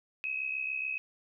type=tone pair together; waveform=sine; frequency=2539 / 2606 Hz; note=D#7 / E7; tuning=+34 / -20 cents; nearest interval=unison; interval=46 cents; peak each=-33 / -37 dBFS; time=0.24-0.98 s; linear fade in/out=0 ms; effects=none